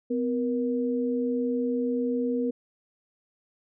sine tone pair together, 252.8 / 474.1 Hz, B3 / A#4, +41 / +29 cents, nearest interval major seventh, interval 1088 cents, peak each -26 / -28 dBFS, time 0.1-2.51 s, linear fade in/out 10 ms, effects none

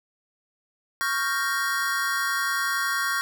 square chord, G half-diminished seventh, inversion second, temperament equal, 1108.7 / 1396.9 / 1568 / 1864.7 Hz, Db6 / F6 / G6 / Bb6, 0 / 0 / 0 / 0 cents, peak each -30 dBFS, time 1.01-3.21 s, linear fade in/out 0 ms, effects none

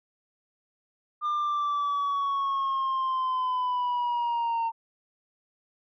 sine linear sweep, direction down, 1206 to 910 Hz, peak -22 dBFS, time 1.21-4.72 s, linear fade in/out 50 ms, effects tanh soft clip ceiling -24 dBFS

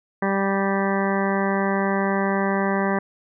harmonic tone, 196 Hz, G3, in tune, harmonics 1 / 2 / 3 / 4 / 5 / 6 / 8 / 9 / 10, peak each -23 / -26 / -28 / -29 / -30 / -31 / -32 / -33 / -33 dBFS, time 0.22-2.99 s, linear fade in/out 5 ms, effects none

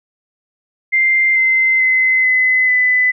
sine tone with pitch steps, 2093 / 2070 / 2048 / 2025 / 2003 Hz, C7 / C7 / C7 / B6 / B6, 0 / -19 / -38 / +43 / +24 cents, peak -10 dBFS, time 0.92-3.12 s, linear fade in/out 20 ms, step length 440 ms, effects none

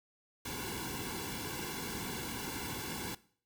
pink noise with comb filter, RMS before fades -40 dBFS, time 0.45-3.15 s, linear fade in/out 5 ms, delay 1.6 ms, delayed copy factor -1, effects noise-tail reverb RT60 0.5 s tail -19 dB re dry

